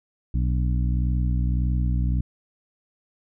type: harmonic tone with a mistuned harmonic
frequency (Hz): 61.74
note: B1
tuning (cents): 0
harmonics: 1 / 2 / 3 / 4 / 5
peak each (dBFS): -21 / -26 / -31 / -37 / -39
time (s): 0.34-2.21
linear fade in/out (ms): 5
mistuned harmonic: 5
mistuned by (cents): -71
effects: none